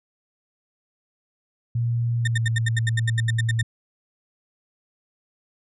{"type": "tone with pitch glide", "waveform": "sine", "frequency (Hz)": [117.9, 114.02], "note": ["A#2", "A#2"], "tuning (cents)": [20, -38], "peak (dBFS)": -20, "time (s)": [1.75, 3.63], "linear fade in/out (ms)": 5, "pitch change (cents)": -58, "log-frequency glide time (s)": [2.18, 2.44]}
{"type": "tone bursts", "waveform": "35% pulse", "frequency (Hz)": 1819, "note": "A#6", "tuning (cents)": -43, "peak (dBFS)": -21, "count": 14, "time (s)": [2.25, 3.615], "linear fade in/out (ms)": 5, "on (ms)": 26, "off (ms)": 77}
{"effects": ["resampled to 24000 Hz"]}